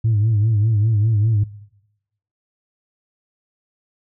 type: tone with vibrato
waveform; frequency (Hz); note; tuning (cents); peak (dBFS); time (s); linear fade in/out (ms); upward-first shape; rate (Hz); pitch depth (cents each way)
sine; 108; A2; -32; -12; 0.04-1.44; 10; sine; 5; 89
effects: noise-tail reverb RT60 0.9 s tail -20 dB re dry + tanh soft clip ceiling -11 dBFS